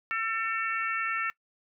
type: harmonic tone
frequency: 448.6 Hz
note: A4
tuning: 34 cents sharp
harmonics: 3 / 4 / 5 / 6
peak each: -31 / -33 / -35 / -37 dBFS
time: 0.11-1.3 s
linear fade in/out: 0 ms
effects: noise-tail reverb RT60 0.1 s tail -21 dB re dry